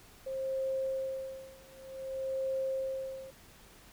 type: tone with tremolo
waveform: sine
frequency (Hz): 531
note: C5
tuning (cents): +25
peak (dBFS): -30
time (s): 0.26-3.31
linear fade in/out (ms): 10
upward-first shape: sine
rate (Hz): 0.54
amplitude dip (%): 95
effects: pink hiss -57 dBFS RMS until 3.92 s